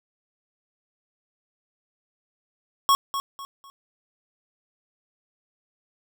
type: tone with echo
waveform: square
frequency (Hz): 1102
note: C#6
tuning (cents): -11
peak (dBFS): -16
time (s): 2.89-2.95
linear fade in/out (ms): 0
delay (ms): 250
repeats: 3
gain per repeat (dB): -10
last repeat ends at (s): 3.7
effects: none